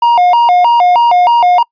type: tone with vibrato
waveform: triangle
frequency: 822 Hz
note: G#5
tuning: 18 cents flat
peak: -3 dBFS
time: 0.02-1.63 s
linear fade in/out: 5 ms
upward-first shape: square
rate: 3.2 Hz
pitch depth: 240 cents each way
effects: noise-tail reverb RT60 0.1 s tail -26 dB re dry + resampled to 11025 Hz